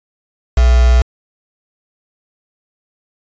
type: tone with quantisation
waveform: sine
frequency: 61 Hz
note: B1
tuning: 21 cents flat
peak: -6 dBFS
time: 0.57-1.02 s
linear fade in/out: 5 ms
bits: 3
effects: resampled to 16000 Hz